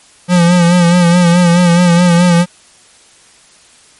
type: tone with vibrato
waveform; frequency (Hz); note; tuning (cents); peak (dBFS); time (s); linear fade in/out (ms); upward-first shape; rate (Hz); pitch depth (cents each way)
square; 174.61; F3; 0; -6; 0.28-2.46; 50; sine; 4.7; 51
effects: white hiss -44 dBFS RMS until 3.99 s + MP3 48 kbps